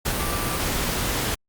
sine tone in noise, 1173 Hz, D6, 2 cents flat, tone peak -32 dBFS, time 0.19-0.58 s, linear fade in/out 10 ms, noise pink, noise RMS -25 dBFS, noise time 0.05-1.35 s, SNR -10 dB, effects Opus 48 kbps

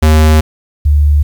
square / sine tone pair in turn, 77.78 / 73.41 Hz, D#2 / D2, 0 / 0 cents, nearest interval minor second, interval 100 cents, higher first, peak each -5 dBFS, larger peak neither, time 0.02-0.41 / 0.85-1.23 s, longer first, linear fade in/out 10 ms, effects 7-bit

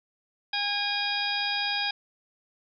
harmonic tone with a mistuned harmonic, 817 Hz, G#5, 29 cents flat, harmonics 1 / 2 / 3 / 4 / 5 / 6, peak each -33 / -33 / -33 / -33 / -33 / -33 dBFS, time 0.53-1.91 s, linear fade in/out 5 ms, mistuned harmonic 5, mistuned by -120 cents, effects none

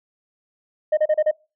sine tone bursts, 615 Hz, D#5, 20 cents flat, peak -12 dBFS, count 5, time 0.92-1.313 s, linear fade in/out 10 ms, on 53 ms, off 32 ms, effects noise-tail reverb RT60 0.3 s tail -25 dB re dry + tanh soft clip ceiling -13 dBFS

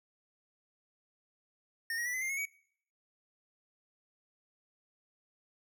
square tone with pitch steps, 1829 / 1894.6 / 1962.5 / 2033 / 2106 / 2181 / 2260 Hz, A#6 / A#6 / B6 / B6 / C7 / C#7 / C#7, -33 / +28 / -11 / +50 / +11 / -29 / +33 cents, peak -34 dBFS, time 1.9-2.453 s, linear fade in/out 2 ms, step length 79 ms, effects noise-tail reverb RT60 0.6 s tail -22 dB re dry

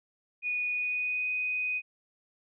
sine tone with pitch glide, 2466 to 2496 Hz, D#7 to D#7, -16 to +5 cents, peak -28 dBFS, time 0.42-1.82 s, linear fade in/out 50 ms, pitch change +21 cents, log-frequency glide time 0.72-1.27 s, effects none

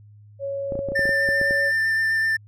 sine tone with pitch glide, 554.4 to 560.2 Hz, C#5 to C#5, 0 to +18 cents, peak -25 dBFS, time 0.39-1.72 s, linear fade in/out 50 ms, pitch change +18 cents, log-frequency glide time 1.13-1.57 s
clicks, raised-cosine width 2 ms, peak -17 dBFS, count 11, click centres 0.722 / 0.754 / 0.791 / 0.887 / 0.92 / 0.993 / 1.055 / 1.092 / 1.289 / 1.414 / 1.509 s
triangle tone with vibrato, 1786 Hz, A6, 25 cents sharp, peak -17 dBFS, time 0.95-2.37 s, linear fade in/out 10 ms, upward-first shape sine, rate 7.8 Hz, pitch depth 11 cents each way
effects added 104 Hz sine -45 dBFS peak until 2.47 s

